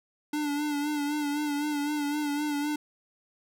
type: tone with vibrato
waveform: square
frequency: 293.7 Hz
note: D4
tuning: in tune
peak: -28 dBFS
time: 0.33-2.76 s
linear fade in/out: 5 ms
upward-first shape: sine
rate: 3.9 Hz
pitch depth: 42 cents each way
effects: none